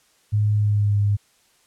sine tone with pitch glide, 105.1 to 102.29 Hz, G#2 to G#2, +21 to -26 cents, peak -16 dBFS, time 0.32-1.17 s, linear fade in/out 20 ms, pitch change -47 cents, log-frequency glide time 0.54-0.97 s, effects white hiss -60 dBFS RMS until 1.66 s + low-pass 10000 Hz 12 dB/octave

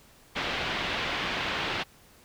white low-pass noise, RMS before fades -31 dBFS, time 0.35-1.84 s, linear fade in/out 20 ms, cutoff 3400 Hz, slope 24 dB/octave, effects pink hiss -57 dBFS RMS until 2.24 s

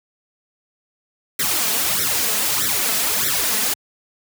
white noise with flanger, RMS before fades -20 dBFS, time 1.39-3.74 s, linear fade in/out 5 ms, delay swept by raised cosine 0.52 to 4.72 ms, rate 1.6 Hz, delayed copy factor +1, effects high-pass 80 Hz 12 dB/octave

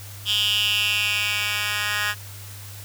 10% pulse tone with high-pass filter sweep, 207.7 Hz, G#3, in tune, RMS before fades -23 dBFS, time 0.25-2.15 s, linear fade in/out 50 ms, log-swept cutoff 3200 to 1800 Hz, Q 5.9, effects added 100 Hz sine -38 dBFS peak until 2.84 s + white hiss -42 dBFS RMS until 2.84 s

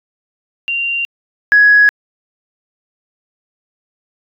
sine tone pair in turn, 2771 / 1672.1 Hz, F7 / G#6, -14 / +11 cents, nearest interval major sixth, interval 875 cents, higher first, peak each -15 / -4 dBFS, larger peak second, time 0.68-1.05 / 1.52-1.89 s, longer neither, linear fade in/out 0 ms, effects tanh soft clip ceiling 0 dBFS

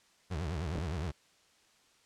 30% pulse tone with vibrato, 81.7 Hz, E2, 15 cents flat, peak -31 dBFS, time 0.3-1.12 s, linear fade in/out 20 ms, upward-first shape triangle, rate 9.7 Hz, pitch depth 270 cents each way
clicks, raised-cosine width 2 ms, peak -25 dBFS, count 2, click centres 0.756 / 0.782 s
effects white hiss -66 dBFS RMS until 2.05 s + low-pass 7000 Hz 12 dB/octave

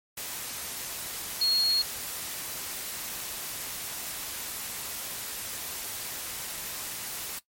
sine tone in noise, 4300 Hz, C8, 47 cents sharp, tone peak -22 dBFS, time 1.41-1.82 s, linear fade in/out 5 ms, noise white, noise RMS -36 dBFS, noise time 0.17-7.39 s, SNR +11 dB, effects noise-tail reverb RT60 0.1 s tail -17 dB re dry + MP3 64 kbps

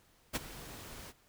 pink noise with ADSR envelope, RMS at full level -32 dBFS, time 0.33-1.13 s, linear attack 26 ms, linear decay 25 ms, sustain -16 dB, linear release 41 ms, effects pink hiss -67 dBFS RMS until 1.28 s

